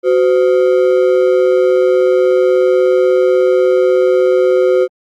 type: ring-modulated tone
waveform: triangle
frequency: 441.8 Hz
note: A4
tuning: 7 cents sharp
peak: -3 dBFS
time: 0.03-4.88 s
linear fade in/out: 50 ms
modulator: 70.2 Hz
effects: Opus 48 kbps